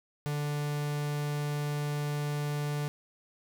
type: tone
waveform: 45% pulse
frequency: 146.83 Hz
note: D3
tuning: in tune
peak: -30 dBFS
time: 0.26-2.88 s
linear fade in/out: 0 ms
effects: none